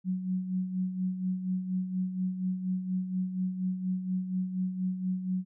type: tone with tremolo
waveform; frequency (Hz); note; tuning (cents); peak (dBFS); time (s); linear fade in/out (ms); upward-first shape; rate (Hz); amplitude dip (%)
sine; 185; F#3; 0; -26; 0.04-5.45; 50; sine; 4.2; 60
effects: none